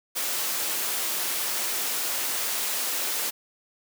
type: high-pass noise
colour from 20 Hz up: white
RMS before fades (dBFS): -28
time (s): 0.15-3.31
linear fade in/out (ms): 20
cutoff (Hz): 300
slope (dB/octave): 12
effects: none